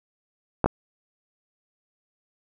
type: clicks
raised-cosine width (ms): 1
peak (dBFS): -5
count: 2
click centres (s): 0.643 / 0.66
effects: none